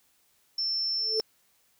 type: tone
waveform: sine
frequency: 5360 Hz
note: E8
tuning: 28 cents sharp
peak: -26 dBFS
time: 0.58-1.21 s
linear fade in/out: 5 ms
type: tone with exponential growth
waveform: sine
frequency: 440 Hz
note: A4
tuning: in tune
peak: -22 dBFS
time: 0.97-1.2 s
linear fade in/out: 0 ms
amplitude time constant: 48 ms
effects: tanh soft clip ceiling -17 dBFS + white hiss -67 dBFS RMS until 1.79 s